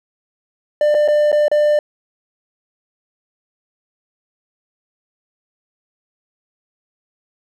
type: tone with dropouts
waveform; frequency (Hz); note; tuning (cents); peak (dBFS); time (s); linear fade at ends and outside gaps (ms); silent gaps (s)
triangle; 596; D5; +25; -9; 0.81-1.79; 2; 0.944-0.948 / 1.078-1.084 / 1.318-1.327 / 1.482-1.515
effects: none